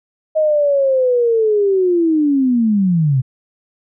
sine linear sweep, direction down, 631 to 123.47 Hz, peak -11 dBFS, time 0.35-3.22 s, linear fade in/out 20 ms, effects none

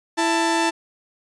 sawtooth tone pair together, 331.9 / 886.1 Hz, E4 / A5, +12 / +12 cents, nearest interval octave + perfect fourth, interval 1700 cents, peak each -17 dBFS, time 0.17-0.71 s, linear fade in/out 20 ms, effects resampled to 22050 Hz

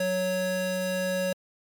square tone pair together, 185.01 / 554.4 Hz, F#3 / C#5, 0 / 0 cents, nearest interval octave + perfect fifth, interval 1900 cents, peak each -32 / -27 dBFS, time 0-1.33 s, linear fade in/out 5 ms, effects MP3 96 kbps

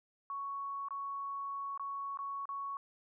sine tone with dropouts, 1112 Hz, C#6, 5 cents sharp, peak -37 dBFS, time 0.3-2.77 s, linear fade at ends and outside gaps 1 ms, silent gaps 0.885-0.907 / 1.776-1.796 / 2.173-2.189 / 2.455-2.49 s, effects none

